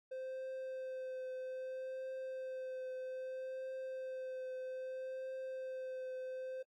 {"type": "tone with vibrato", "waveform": "triangle", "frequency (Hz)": 519, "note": "C5", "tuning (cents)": -14, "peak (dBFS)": -39, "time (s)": [0.11, 6.63], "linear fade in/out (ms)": 10, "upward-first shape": "triangle", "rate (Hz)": 0.62, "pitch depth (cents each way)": 16, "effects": ["AAC 48 kbps"]}